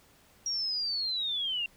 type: linear sweep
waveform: sine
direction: down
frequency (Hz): 5670 to 2728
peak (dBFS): -29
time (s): 0.46-1.66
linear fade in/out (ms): 2
effects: pink hiss -61 dBFS RMS until 1.76 s